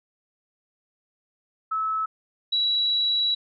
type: tone pair in turn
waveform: sine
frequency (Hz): 1300 / 3909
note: E6 / B7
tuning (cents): -24 / -19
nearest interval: octave + perfect fifth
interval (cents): 1905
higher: second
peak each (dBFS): -23 / -20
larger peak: second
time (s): 1.71-2.06 / 2.52-3.35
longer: second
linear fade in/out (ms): 10
effects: none

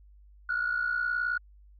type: tone pair together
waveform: sine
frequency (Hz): 1402.8 / 1462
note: F6 / F#6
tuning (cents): +7 / -21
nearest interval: minor second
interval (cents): 72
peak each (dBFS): -31 / -27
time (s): 0.49-1.38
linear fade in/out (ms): 5
effects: tanh soft clip ceiling -21 dBFS + added 50 Hz sine -52 dBFS peak until 1.79 s

